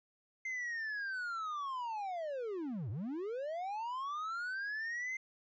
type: linear two-way sweep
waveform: triangle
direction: down then up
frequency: 2093 to 92.5 to 2093 Hz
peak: -35 dBFS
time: 0.45-5.17 s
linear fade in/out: 5 ms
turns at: 2.9 s
effects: resampled to 16000 Hz